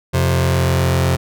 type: tone pair together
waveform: sawtooth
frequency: 87.89 / 131.8 Hz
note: F2 / C3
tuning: +12 / +13 cents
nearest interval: perfect fifth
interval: 701 cents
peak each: -12 dBFS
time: 0.13-1.17 s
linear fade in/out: 20 ms
effects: none